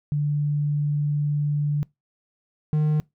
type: tone pair in turn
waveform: sine / triangle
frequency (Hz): 146.83 / 152.33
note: D3 / D#3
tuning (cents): 0 / -36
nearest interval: minor second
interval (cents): 64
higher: second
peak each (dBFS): -20 / -16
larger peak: second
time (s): 0.12-1.83 / 2.73-3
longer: first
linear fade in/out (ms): 0
effects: noise-tail reverb RT60 0.2 s tail -24 dB re dry